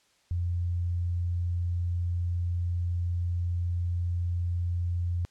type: tone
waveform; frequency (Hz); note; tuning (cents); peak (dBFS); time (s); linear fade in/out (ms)
sine; 87.31; F2; 0; -26; 0.31-5.25; 0
effects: white hiss -66 dBFS RMS until 5.3 s + low-pass 7000 Hz 12 dB/octave